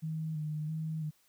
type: tone with vibrato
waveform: sine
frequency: 155.56 Hz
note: D#3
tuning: in tune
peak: -33 dBFS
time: 0.02-1.11 s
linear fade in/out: 20 ms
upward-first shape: square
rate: 1.5 Hz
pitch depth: 31 cents each way
effects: white hiss -69 dBFS RMS until 1.28 s